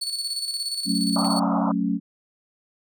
35% pulse tone with tremolo, 4435 Hz, C#8, in tune, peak -23 dBFS, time 0.01-1.4 s, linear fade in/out 10 ms, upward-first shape square, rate 17 Hz, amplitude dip 50%
sine chord, F# minor, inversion none, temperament equal, 185 / 220 / 277.2 Hz, F#3 / A3 / C#4, 0 / 0 / 0 cents, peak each -25 dBFS, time 0.85-2 s, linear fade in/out 50 ms
pink band-pass noise, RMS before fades -27 dBFS, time 1.16-1.72 s, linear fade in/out 2 ms, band 560 to 1300 Hz, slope 96 dB/octave
clicks, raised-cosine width 0.2 ms, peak -25 dBFS, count 2, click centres 1.245 / 1.253 s
effects none

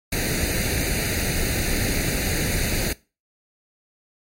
pink noise with comb filter, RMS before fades -23 dBFS, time 0.12-2.93 s, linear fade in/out 5 ms, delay 0.46 ms, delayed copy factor +0.85, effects noise-tail reverb RT60 0.3 s tail -21 dB re dry + MP3 64 kbps

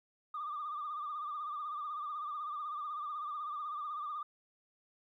sine tone with vibrato, 1197 Hz, D6, 33 cents sharp, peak -36 dBFS, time 0.34-4.23 s, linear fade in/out 5 ms, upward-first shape triangle, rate 16 Hz, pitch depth 81 cents each way, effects tanh soft clip ceiling -33 dBFS + 13-bit

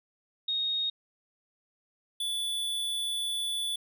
sine / square tone pair in turn, 3729 / 3461 Hz, A#7 / A7, 0 / -29 cents, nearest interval minor second, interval 129 cents, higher first, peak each -27 / -30 dBFS, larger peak first, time 0.48-0.9 / 2.2-3.76 s, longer second, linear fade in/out 5 ms, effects none

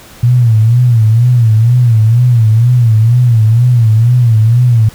sine tone with vibrato, 116.54 Hz, A#2, in tune, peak -4 dBFS, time 0.23-4.89 s, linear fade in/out 5 ms, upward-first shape sine, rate 2.1 Hz, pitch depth 120 cents each way, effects pink hiss -36 dBFS RMS until 4.94 s

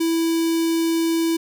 square tone with notch filter, 329.6 Hz, E4, in tune, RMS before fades -20 dBFS, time 0-1.37 s, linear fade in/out 10 ms, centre 1300 Hz, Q 0.72, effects none

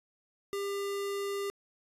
square tone, 399.6 Hz, G4, 33 cents sharp, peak -33 dBFS, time 0.53-1.5 s, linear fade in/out 0 ms, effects resampled to 32000 Hz

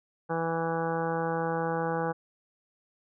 harmonic tone, 164.81 Hz, E3, in tune, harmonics 1 / 2 / 3 / 4 / 5 / 6 / 7 / 8 / 9 / 10, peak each -34 / -37 / -31 / -42 / -33 / -42 / -39 / -45 / -39 / -48 dBFS, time 0.29-2.13 s, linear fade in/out 20 ms, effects none

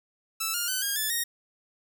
5% pulse tone with pitch steps, 1318.5 / 1413.1 / 1514.6 / 1623.3 / 1739.8 / 1864.6 Hz, E6 / F6 / F#6 / G#6 / A6 / A#6, 0 / +20 / +40 / -40 / -20 / 0 cents, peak -16 dBFS, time 0.4-1.24 s, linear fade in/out 10 ms, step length 140 ms, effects none

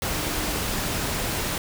sine tone in noise, 304.7 Hz, D#4, 36 cents flat, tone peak -36 dBFS, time 0.12-0.58 s, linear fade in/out 2 ms, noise pink, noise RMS -27 dBFS, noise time 0.02-1.58 s, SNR -12 dB, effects none

